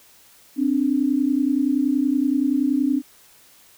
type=tone pair together; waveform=sine; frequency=261.6 / 292.2 Hz; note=C4 / D4; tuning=0 / -9 cents; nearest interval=major second; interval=191 cents; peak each=-20 dBFS; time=0.56-3.02 s; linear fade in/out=50 ms; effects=white hiss -52 dBFS RMS until 3.77 s